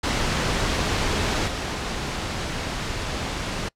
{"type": "noise with level steps", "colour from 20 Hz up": "pink", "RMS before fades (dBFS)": [-23, -28], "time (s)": [0.03, 3.69], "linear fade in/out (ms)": 10, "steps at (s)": 1.47, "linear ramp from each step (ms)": 10, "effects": ["noise-tail reverb RT60 0.1 s tail -25 dB re dry", "low-pass 6000 Hz 12 dB/octave"]}